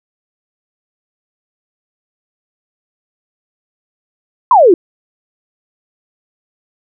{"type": "exponential sweep", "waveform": "sine", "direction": "down", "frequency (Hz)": [1074, 322.7], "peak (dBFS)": -3, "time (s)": [4.51, 4.74], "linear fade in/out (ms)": 2, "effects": []}